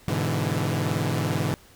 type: chord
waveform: sawtooth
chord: E dominant seventh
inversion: first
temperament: equal with one note detuned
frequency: 103.83 / 126.5 / 146.83 / 164.81 Hz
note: G#2 / B2 / D3 / E3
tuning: 0 / +42 / 0 / 0 cents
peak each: -25 dBFS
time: 0.08-1.54 s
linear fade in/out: 0 ms
effects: pink hiss -53 dBFS RMS until 1.75 s